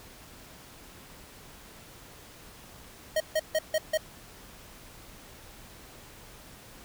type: tone bursts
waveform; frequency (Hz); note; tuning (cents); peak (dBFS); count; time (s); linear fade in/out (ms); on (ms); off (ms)
square; 627; D#5; +13; -24; 5; 3.16-3.975; 5; 43; 150
effects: pink hiss -50 dBFS RMS until 6.84 s